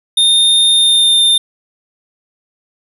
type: tone with pitch glide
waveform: square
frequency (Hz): 3645 to 3611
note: A#7 to A7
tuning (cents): -40 to +44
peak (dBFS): -8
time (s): 0.17-1.38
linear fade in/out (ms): 5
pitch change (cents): -16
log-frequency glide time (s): 0.73-1.23
effects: none